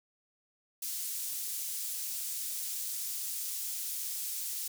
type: high-pass noise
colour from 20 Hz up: pink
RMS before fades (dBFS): -37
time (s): 0.82-4.68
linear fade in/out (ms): 5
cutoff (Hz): 7500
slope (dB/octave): 12
effects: none